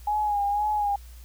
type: tone with vibrato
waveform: sine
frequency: 827 Hz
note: G#5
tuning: 8 cents flat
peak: -22 dBFS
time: 0.07-0.96 s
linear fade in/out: 5 ms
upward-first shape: sine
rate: 2 Hz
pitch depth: 44 cents each way
effects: added 60 Hz sine -42 dBFS peak until 1.24 s + white hiss -55 dBFS RMS until 1.24 s